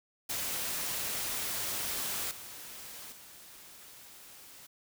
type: noise with level steps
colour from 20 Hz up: white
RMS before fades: -35 / -46 / -52 dBFS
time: 0.29-4.67 s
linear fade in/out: 10 ms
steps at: 2.31 / 3.12 s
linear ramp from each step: 2 ms
effects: none